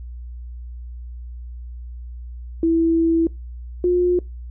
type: tone pair in turn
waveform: sine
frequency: 329.6 / 356.3 Hz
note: E4 / F4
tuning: 0 / +35 cents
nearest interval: minor second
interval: 135 cents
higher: second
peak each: -14 dBFS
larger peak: neither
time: 2.63-3.27 / 3.84-4.19 s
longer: first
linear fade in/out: 2 ms
effects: noise-tail reverb RT60 0.2 s tail -23 dB re dry + added 60 Hz sine -31 dBFS peak until 4.5 s